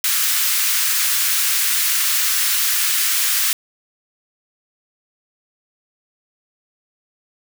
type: high-pass noise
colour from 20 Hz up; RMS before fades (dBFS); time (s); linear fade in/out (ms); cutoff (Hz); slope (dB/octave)
white; -18; 0.04-3.53; 2; 1300; 24
effects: none

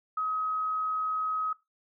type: tone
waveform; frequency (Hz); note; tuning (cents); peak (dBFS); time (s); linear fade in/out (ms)
sine; 1269; D#6; +34; -27; 0.17-1.53; 5
effects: noise-tail reverb RT60 0.2 s tail -18 dB re dry

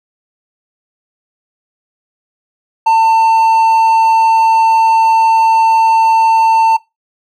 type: tone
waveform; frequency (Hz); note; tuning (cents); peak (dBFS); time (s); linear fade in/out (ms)
triangle; 897; A5; +33; -4; 2.86-6.77; 10
effects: noise-tail reverb RT60 0.2 s tail -20 dB re dry

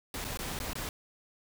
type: noise with dropouts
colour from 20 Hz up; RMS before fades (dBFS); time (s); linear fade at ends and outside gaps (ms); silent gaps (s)
pink; -37; 0.14-0.89; 1; 0.243-0.248 / 0.373-0.39 / 0.59-0.601 / 0.732-0.754
effects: none

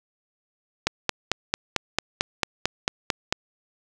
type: click train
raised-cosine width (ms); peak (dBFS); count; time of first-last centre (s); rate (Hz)
0.2; -3; 12; 0.87-3.325; 4.48
effects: none

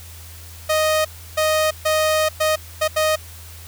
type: tone bursts at uneven times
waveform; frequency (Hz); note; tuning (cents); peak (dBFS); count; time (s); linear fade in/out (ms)
sawtooth; 622.3; D#5; 0; -12; 6; 0.69-1.05 / 1.37-1.71 / 1.85-2.29 / 2.4-2.56 / 2.81-2.88 / 2.96-3.16; 10
effects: added 83 Hz sine -38 dBFS peak until 3.67 s + white hiss -42 dBFS RMS until 3.67 s

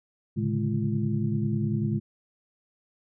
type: tone cluster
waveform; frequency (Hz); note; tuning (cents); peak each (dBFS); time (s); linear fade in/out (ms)
sine; 110.6 / 138.7 / 148.8 / 211.2 / 340.7; A2 / C#3 / D3 / G#3 / F4; +9 / +1 / +23 / +29 / -43; -29 / -31 / -32 / -28 / -36; 0.36-2; 20
effects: none

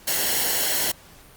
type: noise with comb filter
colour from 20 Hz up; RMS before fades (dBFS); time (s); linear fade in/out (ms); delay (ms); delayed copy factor
white; -23; 0.07-0.92; 10; 0.82; -0.55
effects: pink hiss -49 dBFS RMS until 1.36 s + Opus 48 kbps

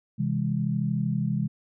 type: chord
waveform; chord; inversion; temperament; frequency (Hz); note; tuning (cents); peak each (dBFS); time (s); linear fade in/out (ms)
sine; C augmented; none; just; 130.81 / 163.52 / 204.4; C3 / E3 / G#3; 0 / -14 / -27; -28; 0.18-1.48; 20
effects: none

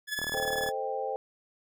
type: tone with tremolo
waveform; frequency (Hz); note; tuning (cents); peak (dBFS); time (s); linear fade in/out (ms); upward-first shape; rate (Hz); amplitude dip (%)
sawtooth; 1710; A6; -50; -25; 0.07-0.72; 50; sine; 20; 65
type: click train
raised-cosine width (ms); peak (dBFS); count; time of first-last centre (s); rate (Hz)
1; -25; 20; 0.19-0.689; 38.1
type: chord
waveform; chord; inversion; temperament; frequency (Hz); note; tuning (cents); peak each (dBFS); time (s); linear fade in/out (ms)
sine; A half-diminished seventh; none; equal with one note detuned; 440 / 523.3 / 622.3 / 789; A4 / C5 / Eb5 / G5; 0 / 0 / 0 / +11; -36 / -34 / -40 / -34; 0.34-1.16; 0
effects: none

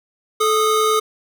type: tone pair together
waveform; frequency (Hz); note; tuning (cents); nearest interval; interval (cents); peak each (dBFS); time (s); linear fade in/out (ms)
square; 435.2 / 1236; A4 / D#6; -19 / -12; octave + tritone; 1807; -18; 0.4-1; 10
effects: none

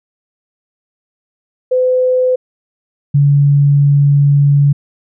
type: tone pair in turn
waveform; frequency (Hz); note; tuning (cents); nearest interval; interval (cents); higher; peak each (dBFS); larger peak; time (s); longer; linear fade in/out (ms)
sine; 508 / 142.55; B4 / C#3; +49 / +49; octave + minor seventh; 2200; first; -9 / -6; second; 1.71-2.36 / 3.14-4.73; second; 10
effects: none

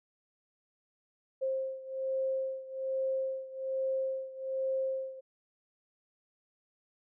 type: beating tone pair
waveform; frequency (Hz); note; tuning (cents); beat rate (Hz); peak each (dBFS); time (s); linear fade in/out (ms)
sine; 529 / 530.2; C5 / C5; +19 / +23; 1.2; -33 / -36; 1.41-5.21; 20
effects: none

